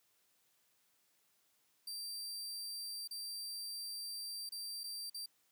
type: tone with dropouts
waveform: sawtooth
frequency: 4699 Hz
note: D8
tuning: in tune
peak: -39 dBFS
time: 1.87-5.26 s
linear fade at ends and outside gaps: 5 ms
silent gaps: 3.076-3.109 / 4.492-4.52 / 4.835-4.839 / 5.099-5.144 s
effects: white hiss -75 dBFS RMS until 5.51 s + high-pass 100 Hz 12 dB/octave